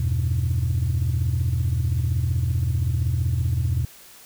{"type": "chord", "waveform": "sine", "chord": "E minor", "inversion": "none", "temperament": "equal", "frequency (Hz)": [82.41, 98, 123.47], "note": ["E2", "G2", "B2"], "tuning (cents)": [0, 0, 0], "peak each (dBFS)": [-22, -24, -22], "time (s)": [0, 3.85], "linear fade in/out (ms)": 5, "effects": ["tanh soft clip ceiling -15 dBFS", "white hiss -47 dBFS RMS until 4.25 s"]}